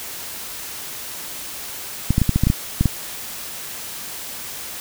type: clicks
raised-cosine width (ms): 5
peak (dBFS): -3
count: 10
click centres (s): 2.106 / 2.181 / 2.217 / 2.293 / 2.36 / 2.436 / 2.47 / 2.501 / 2.81 / 2.857
effects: white hiss -32 dBFS RMS until 4.8 s